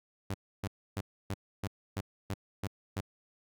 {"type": "tone bursts", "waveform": "sawtooth", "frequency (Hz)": 98, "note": "G2", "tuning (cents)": 0, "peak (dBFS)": -29, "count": 9, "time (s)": [0.3, 3.007], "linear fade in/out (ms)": 5, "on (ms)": 43, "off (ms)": 290, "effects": []}